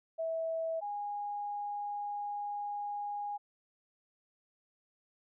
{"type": "tone pair in turn", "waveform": "sine", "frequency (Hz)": [652, 821.5], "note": ["E5", "G#5"], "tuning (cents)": [-19, -19], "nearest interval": "major third", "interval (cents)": 400, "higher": "second", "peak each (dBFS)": [-32, -35], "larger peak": "first", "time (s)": [[0.18, 0.81], [0.81, 3.38]], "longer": "second", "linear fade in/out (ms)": 20, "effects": []}